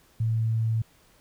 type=tone; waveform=sine; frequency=112.3 Hz; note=A2; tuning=36 cents sharp; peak=-22 dBFS; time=0.2-0.82 s; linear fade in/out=5 ms; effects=pink hiss -60 dBFS RMS until 1.2 s